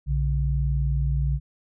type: tone pair together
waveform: sine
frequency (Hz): 59.6 / 140.4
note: A#1 / C#3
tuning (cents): +39 / +22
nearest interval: octave + minor third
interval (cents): 1483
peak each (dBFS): -22 / -25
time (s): 0.06-1.4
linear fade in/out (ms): 50
effects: none